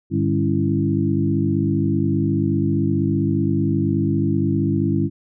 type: tone cluster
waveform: sine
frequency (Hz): 101.4 / 149.7 / 200.1 / 275.8 / 330.9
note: G#2 / D3 / G3 / C#4 / E4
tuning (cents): -41 / +33 / +36 / -9 / +7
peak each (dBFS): -23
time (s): 0.1-5.1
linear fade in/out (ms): 50
effects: none